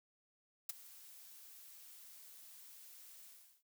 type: noise with ADSR envelope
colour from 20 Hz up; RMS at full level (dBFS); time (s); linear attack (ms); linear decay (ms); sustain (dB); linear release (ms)
blue; -38; 0.69-3.63; 5; 17; -19; 380
effects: none